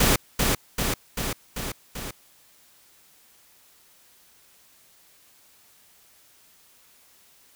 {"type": "noise with echo", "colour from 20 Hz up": "pink", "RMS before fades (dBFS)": -19, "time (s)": [0, 0.16], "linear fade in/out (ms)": 5, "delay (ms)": 390, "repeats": 5, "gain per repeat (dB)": -3, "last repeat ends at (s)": 2.11, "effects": ["white hiss -57 dBFS RMS until 7.55 s"]}